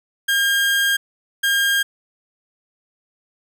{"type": "tone bursts at uneven times", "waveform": "30% pulse", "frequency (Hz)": 1612, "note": "G6", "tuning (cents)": 48, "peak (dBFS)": -13, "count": 2, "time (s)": [[0.28, 0.97], [1.43, 1.83]], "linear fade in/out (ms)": 10, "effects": []}